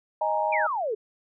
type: chord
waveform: sine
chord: D# suspended fourth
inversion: none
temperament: just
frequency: 622.3 / 829.7 / 933.4 Hz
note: D#5 / G#5 / A#5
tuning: 0 / -2 / +2 cents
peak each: -27 dBFS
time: 0.21-0.67 s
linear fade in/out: 5 ms
type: exponential sweep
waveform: sine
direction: down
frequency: 2489 to 403 Hz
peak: -25 dBFS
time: 0.52-0.95 s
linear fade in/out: 10 ms
effects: none